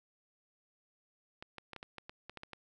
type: clicks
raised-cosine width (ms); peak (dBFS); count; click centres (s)
0.3; -29; 11; 1.425 / 1.583 / 1.733 / 1.763 / 1.829 / 1.983 / 2.095 / 2.296 / 2.373 / 2.434 / 2.533
effects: none